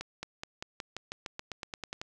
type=accelerating click train; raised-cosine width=0.2 ms; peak=-20 dBFS; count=15; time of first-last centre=0.01-2.015 s; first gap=220 ms; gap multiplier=0.93; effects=none